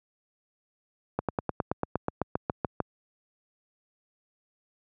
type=slowing click train; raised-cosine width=1 ms; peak=-12 dBFS; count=14; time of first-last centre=1.19-2.803 s; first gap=97 ms; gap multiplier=1.04; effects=high-pass 80 Hz 12 dB/octave